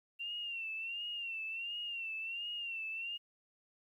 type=tone with vibrato; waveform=sine; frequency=2746 Hz; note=F7; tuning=30 cents flat; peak=-38 dBFS; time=0.19-3.18 s; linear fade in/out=20 ms; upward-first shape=sine; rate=1.4 Hz; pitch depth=78 cents each way; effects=12-bit

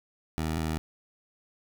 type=tone pair in turn; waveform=15% pulse; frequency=79.2 / 79.2 Hz; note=D#2 / D#2; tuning=+31 / +31 cents; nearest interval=unison; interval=0 cents; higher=neither; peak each=-22 dBFS; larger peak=neither; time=0.38-0.58 / 0.58-0.78 s; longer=neither; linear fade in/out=0 ms; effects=none

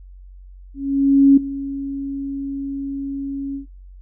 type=tone with ADSR envelope; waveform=sine; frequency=276.1 Hz; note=C#4; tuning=7 cents flat; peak=-6 dBFS; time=0.74-3.66 s; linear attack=630 ms; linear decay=8 ms; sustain=-17 dB; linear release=110 ms; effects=noise-tail reverb RT60 0.3 s tail -17 dB re dry + added 46 Hz sine -38 dBFS peak until 4.01 s

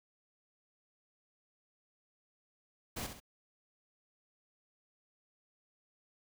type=noise with echo; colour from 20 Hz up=pink; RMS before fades=-40 dBFS; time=2.96-3.07 s; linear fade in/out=10 ms; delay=66 ms; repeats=2; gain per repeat=-7 dB; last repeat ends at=3.202 s; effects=none

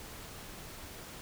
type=silence; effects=pink hiss -47 dBFS RMS until 1.21 s

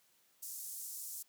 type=band-pass noise; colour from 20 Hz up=white; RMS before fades=-45 dBFS; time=0.42-1.23 s; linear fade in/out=10 ms; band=6200 to 16000 Hz; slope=24 dB/octave; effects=white hiss -71 dBFS RMS until 1.28 s + high-pass 100 Hz 12 dB/octave

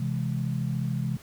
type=chord; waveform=sine; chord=C augmented; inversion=none; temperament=equal; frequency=130.81 / 164.81 / 207.7 Hz; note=C3 / E3 / G#3; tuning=0 / 0 / 0 cents; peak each=-28 / -31 / -33 dBFS; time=0-1.17 s; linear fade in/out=5 ms; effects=pink hiss -51 dBFS RMS until 1.22 s

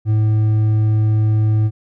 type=tone with hard clipping; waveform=triangle; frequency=108.1 Hz; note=A2; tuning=30 cents flat; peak=-13 dBFS; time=0.05-1.71 s; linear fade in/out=50 ms; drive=7 dB; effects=none

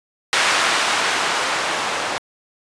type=noise with low-pass filter sweep; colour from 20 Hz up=violet; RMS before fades=-20 dBFS; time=0.33-2.18 s; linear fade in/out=0 ms; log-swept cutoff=1400 to 800 Hz; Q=0.73; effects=resampled to 22050 Hz

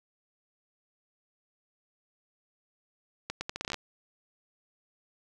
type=accelerating click train; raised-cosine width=0.2 ms; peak=-16 dBFS; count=11; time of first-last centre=3.3-3.743 s; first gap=110 ms; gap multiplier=0.77; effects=none

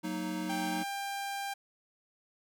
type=chord; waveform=square; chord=D# minor; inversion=first; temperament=equal with one note detuned; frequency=185 / 230.8 / 311.1 Hz; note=F#3 / A#3 / D#4; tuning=0 / -17 / 0 cents; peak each=-39 / -42 / -37 dBFS; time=0.03-0.84 s; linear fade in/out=20 ms
type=tone with pitch glide; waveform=sawtooth; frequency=788 to 795.3 Hz; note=G5 to G5; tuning=+9 to +25 cents; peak=-31 dBFS; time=0.49-1.54 s; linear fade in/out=10 ms; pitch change=+16 cents; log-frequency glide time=0.69-0.77 s
effects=none

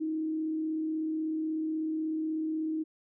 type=tone with frequency modulation; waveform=sine; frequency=315.2 Hz; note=D#4; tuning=23 cents sharp; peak=-29 dBFS; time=0-2.84 s; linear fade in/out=20 ms; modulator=36.3 Hz; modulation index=0.23; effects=none

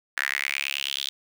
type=tone with high-pass filter sweep; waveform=sawtooth; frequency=69.3 Hz; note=C#2; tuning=in tune; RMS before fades=-29 dBFS; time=0.17-1.09 s; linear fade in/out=0 ms; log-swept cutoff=1700 to 3600 Hz; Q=5.5; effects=none

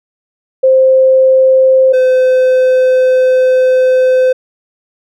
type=tone pair in turn; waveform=sine / triangle; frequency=524 / 513.2 Hz; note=C5 / C5; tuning=+2 / -34 cents; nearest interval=unison; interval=36 cents; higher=first; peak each=-4 dBFS; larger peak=neither; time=0.63-1.93 / 1.93-4.33 s; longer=second; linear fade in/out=10 ms; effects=none

